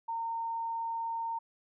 sine tone, 916 Hz, A#5, 31 cents flat, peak -32 dBFS, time 0.08-1.39 s, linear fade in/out 10 ms, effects none

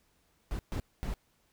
brown noise bursts at uneven times, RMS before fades -34 dBFS, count 3, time 0.51-0.59 / 0.72-0.8 / 1.03-1.14 s, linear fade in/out 0 ms, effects pink hiss -71 dBFS RMS until 1.52 s

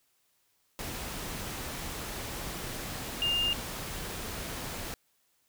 sine tone in noise, 2812 Hz, F7, 11 cents sharp, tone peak -26 dBFS, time 3.22-3.53 s, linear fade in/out 0 ms, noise pink, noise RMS -38 dBFS, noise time 0.79-4.94 s, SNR +9 dB, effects white hiss -72 dBFS RMS until 5.48 s

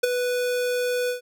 square tone with ADSR envelope, 493.9 Hz, B4, in tune, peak -15 dBFS, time 0.03-1.21 s, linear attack 9 ms, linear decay 14 ms, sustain -8 dB, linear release 120 ms, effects none

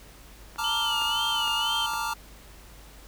click train, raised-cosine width 0.5 ms, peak -27 dBFS, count 4, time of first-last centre 0.56-1.936 s, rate 2.18 Hz
square chord, Bb major seventh, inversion third, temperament equal, 880 / 932.3 / 1174.7 / 1396.9 Hz, A5 / Bb5 / D6 / F6, 0 / 0 / 0 / 0 cents, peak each -34 dBFS, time 0.58-2.14 s, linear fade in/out 10 ms
sine tone with vibrato, 2989 Hz, F#7, 17 cents sharp, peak -26 dBFS, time 0.64-1.86 s, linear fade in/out 2 ms, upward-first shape sine, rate 2 Hz, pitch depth 100 cents each way
effects added 50 Hz sine -49 dBFS peak until 3.07 s + pink hiss -51 dBFS RMS until 3.07 s

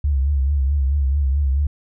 sine tone with vibrato, 69.5 Hz, C#2, 5 cents sharp, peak -15 dBFS, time 0.04-1.67 s, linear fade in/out 5 ms, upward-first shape triangle, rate 4.6 Hz, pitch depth 110 cents each way, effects none

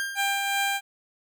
40% pulse tone with exponential decay, 1598 Hz, G6, 33 cents sharp, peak -24 dBFS, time 0-0.6 s, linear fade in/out 0 ms, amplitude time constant 130 ms
15% pulse tone with tremolo, 795 Hz, G5, 24 cents sharp, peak -16 dBFS, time 0.15-0.81 s, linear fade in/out 50 ms, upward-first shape triangle, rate 2.7 Hz, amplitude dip 35%
effects none

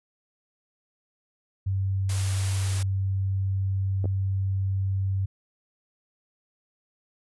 sine tone, 96.5 Hz, G2, 27 cents flat, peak -23 dBFS, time 1.66-5.26 s, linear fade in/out 10 ms
white noise, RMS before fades -35 dBFS, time 2.09-2.83 s, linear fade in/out 5 ms
clicks, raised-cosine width 2 ms, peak -20 dBFS, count 2, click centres 4.043 / 4.056 s
effects resampled to 24000 Hz

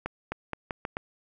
accelerating click train, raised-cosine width 0.5 ms, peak -16 dBFS, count 6, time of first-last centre 0.06-0.969 s, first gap 260 ms, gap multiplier 0.82, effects none

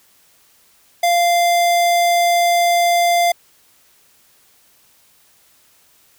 square tone, 694 Hz, F5, 11 cents flat, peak -13 dBFS, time 1.03-3.32 s, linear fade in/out 5 ms, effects white hiss -54 dBFS RMS until 6.18 s

